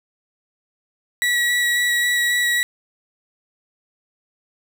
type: tone with vibrato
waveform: 35% pulse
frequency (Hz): 1932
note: B6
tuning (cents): -39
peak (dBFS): -15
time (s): 1.22-2.63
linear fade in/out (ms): 0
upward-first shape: square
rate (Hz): 3.7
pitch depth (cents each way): 10
effects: none